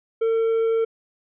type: tone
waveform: triangle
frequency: 452.2 Hz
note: A4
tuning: 47 cents sharp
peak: -16 dBFS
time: 0.21-0.85 s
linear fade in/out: 10 ms
effects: resampled to 8000 Hz